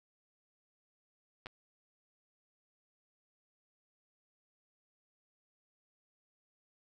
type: clicks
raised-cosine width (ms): 0.3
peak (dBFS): -28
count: 2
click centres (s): 1.46 / 1.468
effects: none